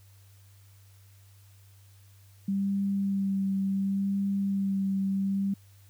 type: tone with vibrato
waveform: sine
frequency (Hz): 196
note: G3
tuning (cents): 0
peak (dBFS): -25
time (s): 2.48-5.54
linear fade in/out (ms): 5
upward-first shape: sine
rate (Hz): 0.7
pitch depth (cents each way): 17
effects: added 98 Hz sine -53 dBFS peak until 5.89 s + white hiss -63 dBFS RMS until 5.89 s